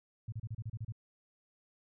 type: tone bursts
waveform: sine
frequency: 110.4 Hz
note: A2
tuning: 6 cents sharp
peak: -36 dBFS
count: 9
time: 0.28-0.923 s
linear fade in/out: 5 ms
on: 43 ms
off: 32 ms
effects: none